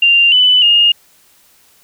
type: tone with pitch steps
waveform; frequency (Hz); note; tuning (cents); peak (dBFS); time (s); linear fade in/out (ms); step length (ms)
sine; 2786 / 2995 / 2840; F7 / F#7 / F7; -5 / +20 / +28; -6; 0.02-0.92; 5; 300
effects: white hiss -50 dBFS RMS until 1.83 s